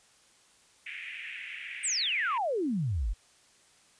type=band-pass noise; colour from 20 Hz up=pink; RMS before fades=-41 dBFS; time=0.86-2.38 s; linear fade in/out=5 ms; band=1900 to 2700 Hz; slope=48 dB/octave
type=exponential sweep; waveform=sine; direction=down; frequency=8860 to 41 Hz; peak=-27 dBFS; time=1.83-3.14 s; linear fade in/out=20 ms
effects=white hiss -62 dBFS RMS until 3.99 s + resampled to 22050 Hz